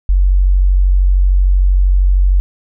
sine tone, 46.51 Hz, F#1, 10 cents sharp, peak -7 dBFS, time 0.09-2.4 s, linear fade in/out 0 ms, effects none

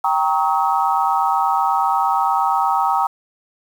sine chord, Eb dominant seventh, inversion first, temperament equal with one note detuned, 784 / 932.3 / 1108.7 / 1276.5 Hz, G5 / Bb5 / Db6 / Eb6, 0 / 0 / 0 / +44 cents, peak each -19 / -19 / -24 / -21 dBFS, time 0.04-3.07 s, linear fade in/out 5 ms, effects 7-bit

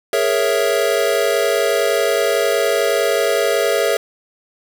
square chord, A# half-diminished seventh, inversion third, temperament equal, 415.3 / 466.2 / 554.4 / 659.3 Hz, G#4 / A#4 / C#5 / E5, 0 / 0 / 0 / 0 cents, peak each -21 dBFS, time 0.13-3.97 s, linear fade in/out 2 ms, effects none

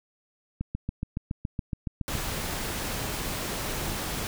click train, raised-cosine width 5 ms, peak -17 dBFS, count 12, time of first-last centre 0.61-2.153 s, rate 7.13 Hz
pink noise, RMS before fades -32 dBFS, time 2.08-4.27 s, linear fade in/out 0 ms
effects none

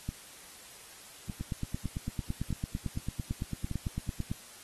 two click trains, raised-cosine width 5 ms, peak -20 / -21 dBFS, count 27 / 4, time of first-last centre 1.41-4.315 / 0.09-3.713 s, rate 8.95 / 0.828 Hz, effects white hiss -51 dBFS RMS until 4.63 s + AAC 32 kbps

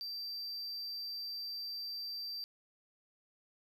triangle tone, 4685 Hz, D8, 5 cents flat, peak -38 dBFS, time 0.01-2.44 s, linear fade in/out 0 ms, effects none

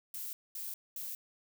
violet noise bursts, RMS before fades -41 dBFS, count 3, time 0.14-1.15 s, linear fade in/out 2 ms, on 190 ms, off 220 ms, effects none

